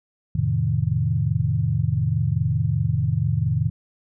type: chord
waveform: sine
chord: F dominant seventh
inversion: none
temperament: equal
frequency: 87.31 / 110 / 130.81 / 155.56 Hz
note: F2 / A2 / C3 / Eb3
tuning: 0 / 0 / 0 / 0 cents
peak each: -27 / -23 / -24 / -24 dBFS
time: 0.35-3.7 s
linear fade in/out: 5 ms
effects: none